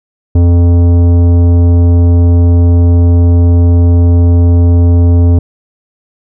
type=tone with tanh clipping; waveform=sine; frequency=86.4 Hz; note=F2; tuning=18 cents flat; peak=-5 dBFS; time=0.35-5.39 s; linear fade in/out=5 ms; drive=13 dB; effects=none